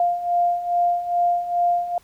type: beating tone pair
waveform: sine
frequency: 698.5 / 700.9 Hz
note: F5 / F5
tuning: 0 / +6 cents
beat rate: 2.4 Hz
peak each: -24 / -19 dBFS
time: 0-1.98 s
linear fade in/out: 2 ms
effects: pink hiss -56 dBFS RMS until 2.03 s